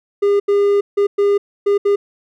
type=tone bursts at uneven times; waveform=triangle; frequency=404.5 Hz; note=G#4; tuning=46 cents flat; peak=-9 dBFS; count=6; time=0.22-0.4 / 0.48-0.81 / 0.97-1.07 / 1.18-1.38 / 1.66-1.78 / 1.85-1.96 s; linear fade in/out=10 ms; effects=none